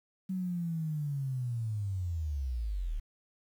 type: linear sweep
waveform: sine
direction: down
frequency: 190.1 to 34.65 Hz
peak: -31 dBFS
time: 0.29-3 s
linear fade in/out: 10 ms
effects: 10-bit